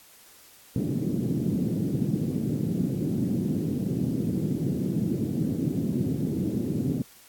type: band-pass noise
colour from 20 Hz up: pink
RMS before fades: -27 dBFS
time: 0.76-7.02 s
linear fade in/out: 2 ms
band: 130 to 320 Hz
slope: 24 dB/octave
effects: white hiss -53 dBFS RMS until 7.28 s + AAC 64 kbps